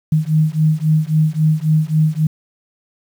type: beating tone pair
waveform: sine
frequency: 154 / 157.7 Hz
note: D#3 / D#3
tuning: -17 / +24 cents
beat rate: 3.7 Hz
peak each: -15 dBFS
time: 0.12-2.27 s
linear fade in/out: 5 ms
effects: 7-bit